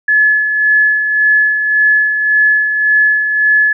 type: tone with tremolo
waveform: sine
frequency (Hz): 1712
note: A6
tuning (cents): -48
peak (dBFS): -6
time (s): 0.08-3.73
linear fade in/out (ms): 5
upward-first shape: sine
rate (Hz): 1.8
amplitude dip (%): 50
effects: none